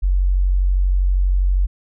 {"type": "tone", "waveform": "sine", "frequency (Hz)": 46.25, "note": "F#1", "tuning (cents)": 0, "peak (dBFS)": -13, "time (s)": [0.02, 1.67], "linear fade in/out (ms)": 20, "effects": []}